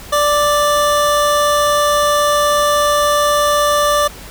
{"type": "tone pair together", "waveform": "square", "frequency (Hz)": [587.3, 1176.3], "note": ["D5", "D6"], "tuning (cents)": [0, 2], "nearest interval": "octave", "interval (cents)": 1202, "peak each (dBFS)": -15, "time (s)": [0.12, 4.08], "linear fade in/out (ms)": 10, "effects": ["added 50 Hz sine -36 dBFS peak until 4.3 s", "pink hiss -35 dBFS RMS until 4.3 s"]}